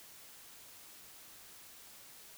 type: silence
effects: white hiss -55 dBFS RMS until 2.37 s